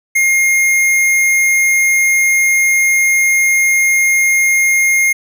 square tone, 2132 Hz, C7, 32 cents sharp, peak -10 dBFS, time 0.15-5.13 s, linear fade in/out 10 ms, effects none

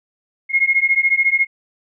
sine beating tone pair, 2147 / 2161 Hz, C7 / C#7, +44 / -45 cents, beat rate 14 Hz, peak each -16 dBFS, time 0.49-1.47 s, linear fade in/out 50 ms, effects none

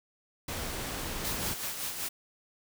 pink noise, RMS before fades -36 dBFS, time 0.48-1.54 s, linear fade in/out 5 ms
white noise with tremolo, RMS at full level -34 dBFS, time 1.24-2.09 s, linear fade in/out 10 ms, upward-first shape sine, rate 5.3 Hz, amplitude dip 50%
effects none

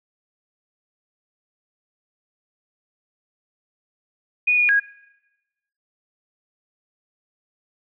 sine tone with pitch steps, 2466 / 2443 / 1644 Hz, D#7 / D#7 / G#6, -16 / -32 / -18 cents, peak -14 dBFS, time 4.47-4.8 s, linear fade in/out 10 ms, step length 110 ms, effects noise-tail reverb RT60 1.0 s tail -21 dB re dry

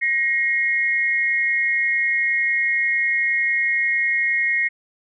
sine tone pair together, 1884 / 2153 Hz, A#6 / C7, +18 / +49 cents, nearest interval major second, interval 231 cents, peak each -20 dBFS, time 0.01-4.69 s, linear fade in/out 20 ms, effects none

